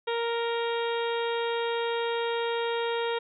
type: harmonic tone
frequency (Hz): 466.2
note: A#4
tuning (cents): 0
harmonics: 1 / 2 / 3 / 4 / 5 / 6 / 7 / 8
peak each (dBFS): -28 / -33 / -38 / -40 / -42 / -43 / -41 / -41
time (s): 0.07-3.19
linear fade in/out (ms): 10
effects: none